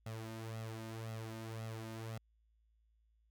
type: tone with flanger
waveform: sawtooth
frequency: 111.9 Hz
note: A2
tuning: 30 cents sharp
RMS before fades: -45 dBFS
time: 0.06-2.18 s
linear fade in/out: 5 ms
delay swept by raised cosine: 1.5 to 3.3 ms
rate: 1.9 Hz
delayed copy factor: +0.65
effects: added 55 Hz sine -70 dBFS peak until 3.3 s